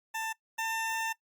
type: tone pair in turn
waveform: 20% pulse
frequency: 890 / 897.7 Hz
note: A5 / A5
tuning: +20 / +34 cents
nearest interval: unison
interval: 14 cents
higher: second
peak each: -28 / -26 dBFS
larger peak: second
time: 0.14-0.33 / 0.58-1.13 s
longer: second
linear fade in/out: 10 ms
effects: noise-tail reverb RT60 0.1 s tail -20 dB re dry + Opus 48 kbps